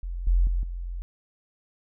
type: tone with level steps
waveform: sine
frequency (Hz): 43.65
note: F1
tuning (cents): 0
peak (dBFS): -29 / -17 / -22 / -30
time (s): 0.03-1.02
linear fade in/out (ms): 0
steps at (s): 0.27 / 0.47 / 0.63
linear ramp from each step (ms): 2
effects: none